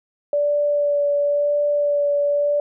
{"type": "tone with vibrato", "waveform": "sine", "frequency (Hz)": 580, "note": "D5", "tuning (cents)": -22, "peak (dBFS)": -16, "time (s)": [0.33, 2.6], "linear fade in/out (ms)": 2, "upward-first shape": "sine", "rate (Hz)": 0.96, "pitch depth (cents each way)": 13, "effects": []}